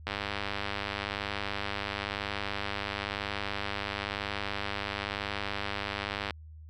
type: click train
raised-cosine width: 0.3 ms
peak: -16 dBFS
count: 631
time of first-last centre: 0.07-6.308 s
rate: 101 Hz
effects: added 78 Hz sine -45 dBFS peak until 6.69 s